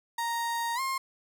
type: tone with pitch glide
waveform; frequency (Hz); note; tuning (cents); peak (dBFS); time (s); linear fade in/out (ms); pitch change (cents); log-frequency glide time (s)
35% pulse; 932.3 to 1064.8; A#5 to C6; 0 to +30; -27; 0.18-0.98; 5; +230; 0.75-0.8
effects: none